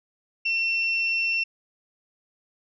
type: tone pair together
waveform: sine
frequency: 2704 / 5422 Hz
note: E7 / E8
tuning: +43 / +48 cents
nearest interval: octave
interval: 1205 cents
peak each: -22 / -34 dBFS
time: 0.45-1.44 s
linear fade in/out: 10 ms
effects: none